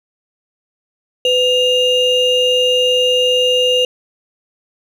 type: ring-modulated tone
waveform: triangle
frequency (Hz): 1661.2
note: G#6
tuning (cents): 0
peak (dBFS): -6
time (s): 1.25-3.85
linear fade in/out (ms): 2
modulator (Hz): 1160
effects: none